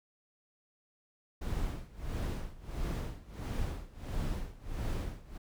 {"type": "noise with tremolo", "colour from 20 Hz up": "brown", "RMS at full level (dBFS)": -33, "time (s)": [1.41, 5.38], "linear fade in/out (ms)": 10, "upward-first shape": "sine", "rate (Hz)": 1.5, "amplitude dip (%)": 90, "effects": []}